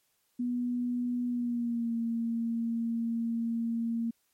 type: tone with pitch glide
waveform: sine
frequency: 244.4 to 230.7 Hz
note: B3 to A#3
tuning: -18 to -18 cents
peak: -28 dBFS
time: 0.39-4.11 s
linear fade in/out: 10 ms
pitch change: -100 cents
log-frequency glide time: 1.27-1.94 s
effects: white hiss -73 dBFS RMS until 4.33 s + MP3 64 kbps

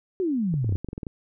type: exponential sweep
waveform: sine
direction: down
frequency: 392 to 87.31 Hz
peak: -22 dBFS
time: 0.2-0.76 s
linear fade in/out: 0 ms
type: clicks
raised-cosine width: 3 ms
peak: -20 dBFS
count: 11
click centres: 0.54 / 0.645 / 0.693 / 0.724 / 0.755 / 0.846 / 0.887 / 0.931 / 0.979 / 1.032 / 1.068 s
effects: none

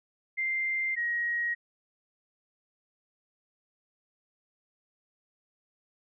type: tone pair in turn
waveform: sine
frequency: 2093 / 1891.6 Hz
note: C7 / A#6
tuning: 0 / +25 cents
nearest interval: major second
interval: 175 cents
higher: first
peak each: -27 dBFS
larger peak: neither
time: 0.37-0.96 / 0.96-1.55 s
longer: neither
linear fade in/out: 20 ms
effects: none

